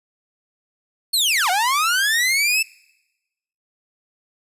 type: linear two-way sweep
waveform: sawtooth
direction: down then up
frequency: 4435 to 701 to 2661 Hz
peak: -13 dBFS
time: 1.13-2.63 s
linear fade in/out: 10 ms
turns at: 1.5 s
effects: noise-tail reverb RT60 1.0 s tail -25 dB re dry + resampled to 32000 Hz